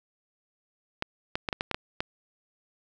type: clicks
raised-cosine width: 0.3 ms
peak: -12 dBFS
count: 8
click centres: 1.024 / 1.355 / 1.488 / 1.528 / 1.609 / 1.713 / 1.745 / 2.005 s
effects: none